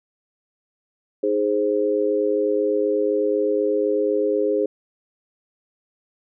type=chord; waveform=sine; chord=Ab major; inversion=second; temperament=equal; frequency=311.1 / 415.3 / 523.3 Hz; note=Eb4 / Ab4 / C5; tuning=0 / 0 / 0 cents; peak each=-25 / -20 / -23 dBFS; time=1.23-4.66 s; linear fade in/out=5 ms; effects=none